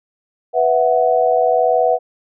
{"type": "chord", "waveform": "sine", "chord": "B suspended fourth", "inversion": "none", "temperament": "equal", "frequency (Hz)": [493.9, 659.3, 740], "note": ["B4", "E5", "F#5"], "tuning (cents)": [0, 0, 0], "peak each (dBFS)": -16, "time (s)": [0.53, 1.99], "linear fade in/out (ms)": 50, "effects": []}